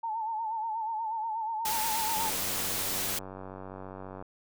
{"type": "tone with vibrato", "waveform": "sine", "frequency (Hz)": 888, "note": "A5", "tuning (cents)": 16, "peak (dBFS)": -30, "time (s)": [0.03, 2.3], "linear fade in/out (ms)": 10, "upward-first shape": "sine", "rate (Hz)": 8.3, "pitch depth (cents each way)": 68}
{"type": "noise", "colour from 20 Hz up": "white", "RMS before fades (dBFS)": -32, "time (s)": [1.65, 3.19], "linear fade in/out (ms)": 5}
{"type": "click train", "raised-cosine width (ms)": 1, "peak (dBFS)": -28, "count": 196, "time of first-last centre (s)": [2.17, 4.225], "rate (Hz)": 94.9}
{"effects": []}